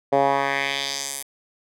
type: tone with band-pass filter sweep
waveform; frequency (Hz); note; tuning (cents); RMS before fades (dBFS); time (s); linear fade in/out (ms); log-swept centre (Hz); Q
10% pulse; 138.59; C#3; 0; -23; 0.12-1.23; 10; 580 to 11000; 1.8
effects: none